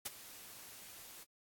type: noise with ADSR envelope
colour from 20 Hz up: white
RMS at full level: -38 dBFS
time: 0.05-1.25 s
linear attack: 11 ms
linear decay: 26 ms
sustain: -15 dB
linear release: 27 ms
effects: AAC 64 kbps

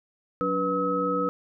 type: tone cluster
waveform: sine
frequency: 184.5 / 287.7 / 489.9 / 1284 Hz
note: F#3 / D4 / B4 / E6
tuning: -5 / -36 / -14 / -46 cents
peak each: -32 / -30 / -27 / -27 dBFS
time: 0.41-1.29 s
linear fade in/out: 0 ms
effects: none

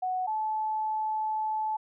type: tone pair in turn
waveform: sine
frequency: 740 / 866.8 Hz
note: F#5 / A5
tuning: 0 / -26 cents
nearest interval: minor third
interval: 274 cents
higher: second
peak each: -27 / -27 dBFS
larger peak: neither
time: 0.02-0.27 / 0.27-1.77 s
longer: second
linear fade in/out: 10 ms
effects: none

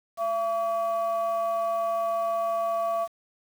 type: tone pair together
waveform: sine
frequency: 676.1 / 1139 Hz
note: E5 / C#6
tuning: +44 / +47 cents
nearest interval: major sixth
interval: 903 cents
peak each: -24 / -29 dBFS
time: 0.17-3.08 s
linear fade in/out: 50 ms
effects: tanh soft clip ceiling -19 dBFS + 8-bit

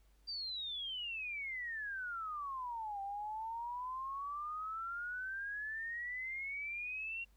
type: exponential two-way sweep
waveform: sine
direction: down then up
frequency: 4742 to 784 to 2766 Hz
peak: -39 dBFS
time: 0.27-7.25 s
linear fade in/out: 20 ms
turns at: 3.01 s
effects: added 50 Hz sine -64 dBFS peak until 7.36 s + pink hiss -75 dBFS RMS until 7.36 s

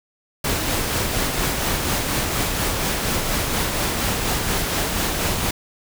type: noise with tremolo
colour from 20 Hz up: pink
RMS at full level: -21 dBFS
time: 0.44-5.51 s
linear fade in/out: 5 ms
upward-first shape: sine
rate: 4.2 Hz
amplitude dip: 30%
effects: none

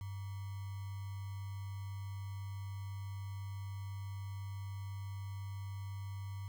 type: tone with sample-and-hold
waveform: sine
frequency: 98 Hz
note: G2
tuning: in tune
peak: -40 dBFS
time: 0.01-6.48 s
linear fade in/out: 0 ms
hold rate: 1050 Hz
effects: none

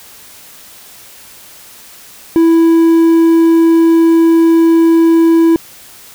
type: tone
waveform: triangle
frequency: 330 Hz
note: E4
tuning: 2 cents sharp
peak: -3 dBFS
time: 2.36-5.56 s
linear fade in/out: 0 ms
effects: white hiss -37 dBFS RMS until 6.14 s

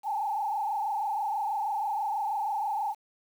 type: tone with frequency modulation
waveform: sine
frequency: 840 Hz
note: G#5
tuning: 19 cents sharp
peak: -27 dBFS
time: 0.03-2.95 s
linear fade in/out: 50 ms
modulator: 26.2 Hz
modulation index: 1.9
effects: 9-bit

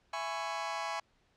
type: chord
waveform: sawtooth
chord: C# minor seventh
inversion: first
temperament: just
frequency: 665.2 / 831.5 / 997.9 / 1108.7 Hz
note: E5 / G#5 / B5 / C#6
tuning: +16 / +2 / +18 / 0 cents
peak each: -37 / -35 / -37 / -36 dBFS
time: 0.13-1 s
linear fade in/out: 5 ms
effects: pink hiss -71 dBFS RMS until 1.36 s + low-pass 5000 Hz 12 dB/octave

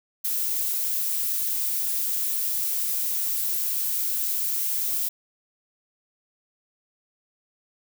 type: noise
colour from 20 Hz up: violet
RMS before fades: -26 dBFS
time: 0.24-5.09 s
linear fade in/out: 10 ms
effects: none

